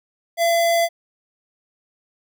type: tone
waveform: square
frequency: 677 Hz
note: E5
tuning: 46 cents sharp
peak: -16 dBFS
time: 0.37-0.89 s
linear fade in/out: 50 ms
effects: none